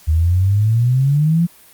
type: exponential sweep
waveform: sine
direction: up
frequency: 76.4 to 174.61 Hz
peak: -11 dBFS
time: 0.07-1.47 s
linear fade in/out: 20 ms
effects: white hiss -46 dBFS RMS until 1.73 s + Opus 48 kbps